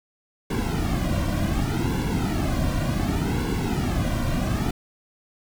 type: noise with flanger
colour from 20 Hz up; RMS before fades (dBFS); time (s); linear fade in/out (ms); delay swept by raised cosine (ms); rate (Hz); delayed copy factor
brown; -24; 0.5-4.71; 5; 1.6 to 2.36; 0.67; -0.85
effects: none